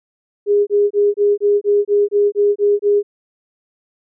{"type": "tone bursts", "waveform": "sine", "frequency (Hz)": 409.7, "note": "G#4", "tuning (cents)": -24, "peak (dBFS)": -10, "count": 11, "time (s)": [0.46, 3.03], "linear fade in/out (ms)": 50, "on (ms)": 210, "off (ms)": 26, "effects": []}